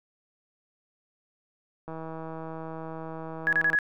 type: click train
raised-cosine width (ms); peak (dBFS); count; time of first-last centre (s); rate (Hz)
1; -25; 302; 1.88-3.75; 161
type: tone bursts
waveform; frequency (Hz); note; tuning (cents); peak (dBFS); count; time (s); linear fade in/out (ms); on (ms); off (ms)
sine; 1677; G#6; +16; -20; 4; 3.47-3.788; 0; 57; 30
effects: none